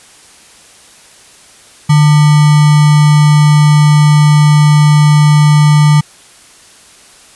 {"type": "tone with sample-and-hold", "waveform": "sine", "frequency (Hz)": 150, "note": "D3", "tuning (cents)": 37, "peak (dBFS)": -3, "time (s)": [1.89, 6.01], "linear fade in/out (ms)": 10, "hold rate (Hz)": 1050, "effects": ["white hiss -40 dBFS RMS until 7.35 s", "resampled to 24000 Hz"]}